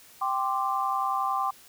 sine chord, G suspended fourth, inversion none, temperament just, 784 / 1045.3 / 1176 Hz, G5 / C6 / D6, 0 / -2 / +2 cents, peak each -29 dBFS, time 0.21-1.51 s, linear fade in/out 10 ms, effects white hiss -53 dBFS RMS until 1.68 s

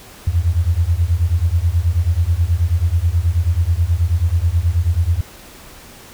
sine beating tone pair, 80.7 / 90 Hz, E2 / F#2, -36 / -47 cents, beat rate 9.3 Hz, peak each -16 dBFS, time 0.27-5.21 s, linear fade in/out 5 ms, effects pink hiss -40 dBFS RMS until 6.13 s

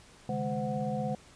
sine tone cluster, 135.5 / 152.4 / 209.7 / 514 / 737 Hz, C#3 / D#3 / G#3 / C5 / F#5, -39 / -36 / +17 / -31 / -7 cents, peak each -38 / -38 / -34 / -36 / -36 dBFS, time 0.29-1.15 s, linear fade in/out 2 ms, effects pink hiss -56 dBFS RMS until 1.35 s + resampled to 22050 Hz

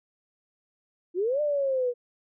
sine linear two-way sweep, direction up then down, 332.9 to 603 to 479.6 Hz, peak -23 dBFS, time 1.14-1.94 s, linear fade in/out 50 ms, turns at 1.41 s, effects none

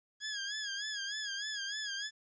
15% pulse tone with vibrato, 1657 Hz, G#6, 4 cents flat, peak -30 dBFS, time 0.2-2.11 s, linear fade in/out 50 ms, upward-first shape sine, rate 3.3 Hz, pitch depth 82 cents each way, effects resampled to 16000 Hz + 12-bit

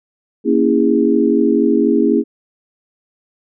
sine chord, A# half-diminished seventh, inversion none, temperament equal with one note detuned, 233.1 / 277.2 / 329.6 / 409.8 Hz, A#3 / C#4 / E4 / G#4, 0 / 0 / 0 / -23 cents, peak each -16 dBFS, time 0.44-2.24 s, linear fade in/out 50 ms, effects none

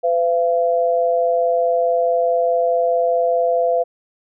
sine tone pair together, 506 / 681.3 Hz, B4 / F5, +42 / -43 cents, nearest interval perfect fourth, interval 515 cents, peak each -17 dBFS, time 0.03-3.84 s, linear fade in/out 20 ms, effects none

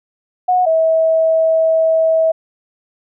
sine tone pair in turn, 730 / 646.1 Hz, F#5 / E5, -24 / -35 cents, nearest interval major second, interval 211 cents, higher first, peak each -10 dBFS, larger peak neither, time 0.48-0.66 / 0.66-2.32 s, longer second, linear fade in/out 10 ms, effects none

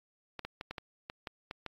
clicks, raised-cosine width 0.3 ms, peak -23 dBFS, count 9, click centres 0.393 / 0.45 / 0.611 / 0.71 / 0.782 / 1.099 / 1.272 / 1.511 / 1.663 s, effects AAC 32 kbps

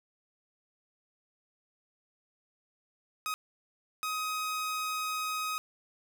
sawtooth tone bursts at uneven times, 1259 Hz, D#6, 20 cents sharp, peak -28 dBFS, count 2, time 3.26-3.34 / 4.03-5.58 s, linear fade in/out 0 ms, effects none

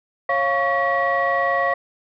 sine tone cluster, 549 / 698 / 1117 / 1920 Hz, C#5 / F5 / C#6 / B6, -17 / -1 / +13 / -49 cents, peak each -22 dBFS, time 0.29-1.74 s, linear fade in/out 5 ms, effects tanh soft clip ceiling -10 dBFS

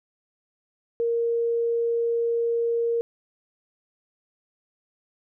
sine tone, 466.2 Hz, A#4, in tune, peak -21 dBFS, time 1-3.01 s, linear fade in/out 0 ms, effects none

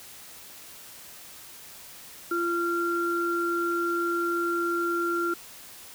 sine tone pair together, 343 / 1379.5 Hz, F4 / F6, -31 / -22 cents, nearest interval 2 octaves, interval 2409 cents, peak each -27 dBFS, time 2.31-5.34 s, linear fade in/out 5 ms, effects white hiss -46 dBFS RMS until 5.94 s

